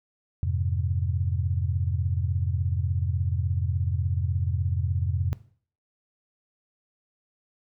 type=chord; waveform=sine; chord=F minor; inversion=none; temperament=equal; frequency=87.31 / 103.83 / 130.81 Hz; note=F2 / Ab2 / C3; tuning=0 / 0 / 0 cents; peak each=-25 / -30 / -30 dBFS; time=0.43-5.33 s; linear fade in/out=0 ms; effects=noise-tail reverb RT60 0.5 s tail -18 dB re dry